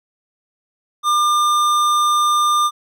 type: tone with hard clipping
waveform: sine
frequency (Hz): 1200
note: D6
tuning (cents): +37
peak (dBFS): -15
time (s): 1.03-2.71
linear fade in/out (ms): 50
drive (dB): 15
effects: none